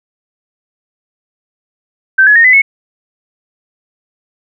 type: tone with pitch steps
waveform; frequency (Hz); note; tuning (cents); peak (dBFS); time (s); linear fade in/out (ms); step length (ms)
sine; 1552 / 1692.5 / 1845.6 / 2013 / 2195; G6 / G#6 / A#6 / B6 / C#7; -18 / +32 / -18 / +33 / -18; -3; 2.18-2.62; 10; 88
effects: none